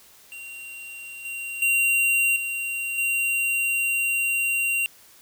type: tone with level steps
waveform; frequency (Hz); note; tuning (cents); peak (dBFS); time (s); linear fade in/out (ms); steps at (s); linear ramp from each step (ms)
square; 2760; F7; -21; -37 / -31 / -19 / -27 / -22; 0.32-4.86; 0; 1.25 / 1.62 / 2.36 / 2.98; 2
effects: white hiss -52 dBFS RMS until 5.21 s

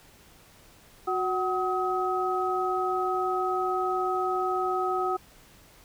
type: tone cluster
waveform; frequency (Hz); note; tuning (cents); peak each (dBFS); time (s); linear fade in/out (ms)
sine; 367.1 / 751 / 1270; F#4 / F#5 / D#6; -14 / +26 / +35; -29; 1.07-5.17; 10
effects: pink hiss -55 dBFS RMS until 5.84 s

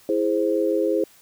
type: chord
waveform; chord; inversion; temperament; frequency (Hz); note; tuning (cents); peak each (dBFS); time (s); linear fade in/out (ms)
sine; E augmented; none; equal; 329.6 / 415.3 / 523.3; E4 / G#4 / B#4; 0 / 0 / 0; -23; 0.09-1.04; 2
effects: white hiss -53 dBFS RMS until 1.21 s

